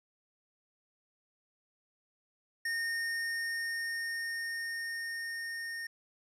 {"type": "tone with level ramp", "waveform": "square", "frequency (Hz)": 1837, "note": "A#6", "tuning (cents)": -26, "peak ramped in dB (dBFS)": [-32, -38], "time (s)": [2.65, 5.87], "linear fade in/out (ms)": 5, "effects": ["low-pass 11000 Hz 12 dB/octave", "12-bit"]}